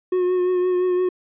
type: tone with vibrato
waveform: triangle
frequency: 363 Hz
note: F#4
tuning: 33 cents flat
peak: -15 dBFS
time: 0.12-1.09 s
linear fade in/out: 5 ms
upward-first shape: triangle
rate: 5.8 Hz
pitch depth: 28 cents each way
effects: resampled to 8000 Hz